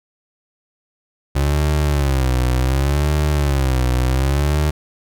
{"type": "tone with vibrato", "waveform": "30% pulse", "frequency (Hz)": 68.5, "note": "C#2", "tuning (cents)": -20, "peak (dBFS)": -12, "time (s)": [1.35, 4.71], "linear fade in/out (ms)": 10, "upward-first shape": "sine", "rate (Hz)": 0.68, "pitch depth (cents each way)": 160, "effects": []}